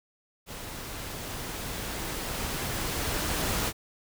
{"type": "noise with level ramp", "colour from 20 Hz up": "pink", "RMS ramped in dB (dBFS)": [-40, -28], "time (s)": [0.46, 3.73], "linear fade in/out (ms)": 50, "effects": []}